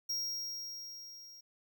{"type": "tone with level ramp", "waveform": "square", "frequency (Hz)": 5600, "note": "F8", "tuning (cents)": 4, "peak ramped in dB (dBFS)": [-33, -52], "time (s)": [0.09, 1.41], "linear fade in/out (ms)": 10, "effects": ["12-bit"]}